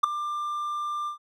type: tone with ADSR envelope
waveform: triangle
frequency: 1190 Hz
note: D6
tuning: 22 cents sharp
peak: -10 dBFS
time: 0.03-1.18 s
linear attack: 11 ms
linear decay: 5 ms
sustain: -16 dB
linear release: 110 ms
effects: none